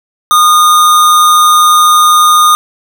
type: tone with amplitude modulation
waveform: square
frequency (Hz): 1226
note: D#6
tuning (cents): -26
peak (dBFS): -3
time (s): 0.31-2.55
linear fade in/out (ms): 0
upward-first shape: sine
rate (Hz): 172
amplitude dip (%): 25
effects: none